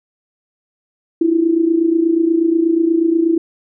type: tone with amplitude modulation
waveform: sine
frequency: 330.8 Hz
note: E4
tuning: 6 cents sharp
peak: -8 dBFS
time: 1.21-3.38 s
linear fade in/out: 5 ms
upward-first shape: sine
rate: 28.3 Hz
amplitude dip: 70%
effects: none